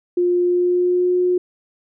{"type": "tone with pitch glide", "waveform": "sine", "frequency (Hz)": [354.1, 360.3], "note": ["F4", "F#4"], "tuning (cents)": [24, -46], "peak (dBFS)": -14, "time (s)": [0.17, 1.38], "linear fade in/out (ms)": 5, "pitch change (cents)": 30, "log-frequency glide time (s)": [0.42, 1.14], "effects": []}